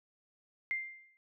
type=tone with exponential decay; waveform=sine; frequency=2098 Hz; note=C7; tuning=4 cents sharp; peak=-29 dBFS; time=0.71-1.17 s; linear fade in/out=0 ms; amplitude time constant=100 ms; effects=none